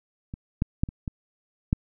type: clicks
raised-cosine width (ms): 5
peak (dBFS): -22 / -10 / -9 / -23 / -18 / -8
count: 6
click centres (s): 0.339 / 0.621 / 0.835 / 0.889 / 1.078 / 1.729
effects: none